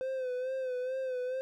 triangle tone with vibrato, 513 Hz, C5, 34 cents flat, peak -30 dBFS, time 0.01-1.41 s, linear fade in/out 0 ms, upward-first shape sine, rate 2.3 Hz, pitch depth 52 cents each way, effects none

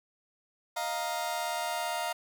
sawtooth chord, Eb suspended second, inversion none, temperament just, 622.3 / 700 / 933.4 Hz, Eb5 / F5 / Bb5, 0 / +4 / +2 cents, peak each -34 / -30 / -31 dBFS, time 0.76-2.13 s, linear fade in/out 10 ms, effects none

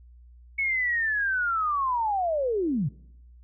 sine linear sweep, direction down, 2217 to 121.2 Hz, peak -23 dBFS, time 0.58-2.89 s, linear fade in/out 10 ms, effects noise-tail reverb RT60 0.9 s tail -25 dB re dry + added 60 Hz sine -48 dBFS peak until 3.43 s

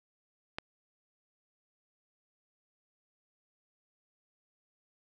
click, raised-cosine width 0.3 ms, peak -19 dBFS, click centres 0.585 s, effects none

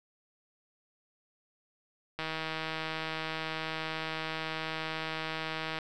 click train, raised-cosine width 0.3 ms, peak -19 dBFS, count 573, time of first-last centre 2.19-5.787 s, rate 159 Hz, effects none

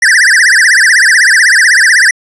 square tone with vibrato, 1760 Hz, A6, in tune, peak -4 dBFS, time 0.02-2.11 s, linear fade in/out 5 ms, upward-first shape triangle, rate 16 Hz, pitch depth 270 cents each way, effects resampled to 24000 Hz + 7-bit

